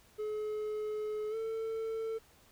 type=tone with pitch glide; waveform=triangle; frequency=426.4 to 446.8 Hz; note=G#4 to A4; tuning=+46 to +27 cents; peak=-32 dBFS; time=0.18-2.19 s; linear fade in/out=20 ms; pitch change=+81 cents; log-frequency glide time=1.3-1.35 s; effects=pink hiss -63 dBFS RMS until 2.51 s